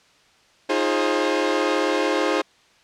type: chord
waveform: sawtooth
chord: F minor seventh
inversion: third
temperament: equal with one note detuned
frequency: 311.1 / 349.2 / 415.3 / 532.7 Hz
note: Eb4 / F4 / Ab4 / C5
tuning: 0 / 0 / 0 / +31 cents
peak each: -21 / -22 / -21 / -20 dBFS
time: 0.69-2.42 s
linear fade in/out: 10 ms
effects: white hiss -56 dBFS RMS until 2.83 s + low-pass 5000 Hz 12 dB/octave